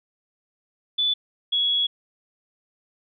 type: tone pair in turn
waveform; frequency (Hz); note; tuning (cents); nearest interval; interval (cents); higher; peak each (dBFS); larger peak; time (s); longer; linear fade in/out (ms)
sine; 3477 / 3353; A7 / G#7; -21 / +16; minor second; 63; first; -19; neither; 0.98-1.14 / 1.52-1.87; second; 10
effects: none